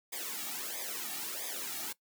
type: noise with flanger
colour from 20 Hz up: white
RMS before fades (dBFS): -39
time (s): 0.12-1.93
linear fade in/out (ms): 10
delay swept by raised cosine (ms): 0.7 to 2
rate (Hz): 1.5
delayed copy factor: -0.95
effects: noise-tail reverb RT60 0.1 s tail -20 dB re dry + high-pass 200 Hz 12 dB/octave